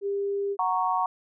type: tone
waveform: sine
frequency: 399.9 Hz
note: G4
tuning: 35 cents sharp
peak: -25 dBFS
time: 0.01-0.57 s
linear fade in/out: 50 ms
type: chord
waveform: sine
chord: F# major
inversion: none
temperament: equal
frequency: 740 / 932.3 / 1108.7 Hz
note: F#5 / A#5 / C#6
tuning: 0 / 0 / 0 cents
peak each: -27 dBFS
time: 0.59-1.06 s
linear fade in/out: 2 ms
effects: none